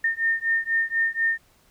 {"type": "beating tone pair", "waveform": "sine", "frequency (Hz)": [1818, 1822.1], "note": ["A#6", "A#6"], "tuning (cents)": [-44, -40], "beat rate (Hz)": 4.1, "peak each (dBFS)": -24, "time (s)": [0.04, 1.38], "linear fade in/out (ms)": 5, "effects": ["pink hiss -60 dBFS RMS until 1.7 s"]}